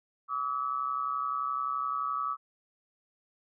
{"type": "tone pair together", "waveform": "sine", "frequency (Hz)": [1152, 1283.6], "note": ["D6", "E6"], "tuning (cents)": [-34, -46], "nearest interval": "major second", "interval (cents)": 188, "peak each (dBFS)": [-32, -32], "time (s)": [0.28, 2.37], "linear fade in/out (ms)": 50, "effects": []}